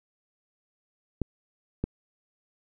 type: clicks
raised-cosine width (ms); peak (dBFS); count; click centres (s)
3; -14; 2; 1.217 / 1.84
effects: none